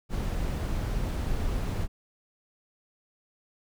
brown noise, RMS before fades -29 dBFS, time 0.09-1.88 s, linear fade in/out 50 ms, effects none

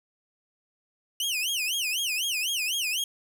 sawtooth tone with vibrato, 2828 Hz, F7, 21 cents sharp, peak -23 dBFS, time 1.2-3.04 s, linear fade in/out 2 ms, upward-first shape sine, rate 4 Hz, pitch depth 260 cents each way, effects none

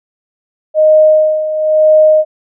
sine tone with tremolo, 620 Hz, D#5, 6 cents flat, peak -3 dBFS, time 0.74-2.25 s, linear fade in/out 50 ms, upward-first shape sine, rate 1 Hz, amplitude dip 70%, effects none

